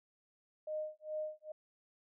sine tone with tremolo, 616 Hz, D#5, 17 cents flat, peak -35 dBFS, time 0.67-1.52 s, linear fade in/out 5 ms, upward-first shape sine, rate 2.4 Hz, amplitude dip 100%, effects none

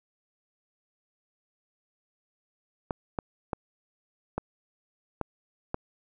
clicks, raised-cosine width 1 ms, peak -15 dBFS, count 6, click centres 2.908 / 3.188 / 3.532 / 4.38 / 5.213 / 5.744 s, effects none

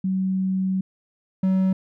sine / triangle tone pair in turn, 188.9 / 188.9 Hz, F#3 / F#3, +36 / +36 cents, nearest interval unison, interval 0 cents, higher neither, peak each -20 / -15 dBFS, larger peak second, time 0.04-0.81 / 1.43-1.73 s, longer first, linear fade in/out 5 ms, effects none

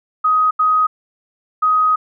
sine tone bursts at uneven times, 1256 Hz, D#6, 16 cents sharp, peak -11 dBFS, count 3, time 0.24-0.51 / 0.59-0.87 / 1.62-1.96 s, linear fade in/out 10 ms, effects none

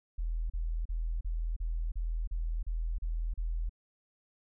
sine tone bursts, 40.92 Hz, E1, 12 cents flat, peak -30 dBFS, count 10, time 0.18-3.695 s, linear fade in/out 10 ms, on 320 ms, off 35 ms, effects none

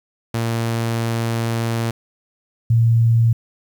sawtooth / sine tone pair in turn, 115.2 / 115.2 Hz, A#2 / A#2, -20 / -20 cents, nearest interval unison, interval 0 cents, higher neither, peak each -15 / -11 dBFS, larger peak second, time 0.34-1.91 / 2.7-3.33 s, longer first, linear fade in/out 5 ms, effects 8-bit

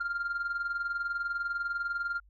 sine tone with tremolo, 1396.9 Hz, F6, in tune, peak -25 dBFS, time 0-2.2 s, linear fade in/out 10 ms, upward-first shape triangle, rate 20 Hz, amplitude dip 80%, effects tanh soft clip ceiling -27 dBFS + added 50 Hz sine -57 dBFS peak until 2.29 s

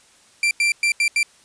40% pulse tone bursts at uneven times, 2358 Hz, D7, 6 cents sharp, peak -15 dBFS, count 5, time 0.43-0.51 / 0.6-0.72 / 0.83-0.92 / 1-1.08 / 1.16-1.23 s, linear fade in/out 2 ms, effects white hiss -53 dBFS RMS until 1.44 s + resampled to 22050 Hz

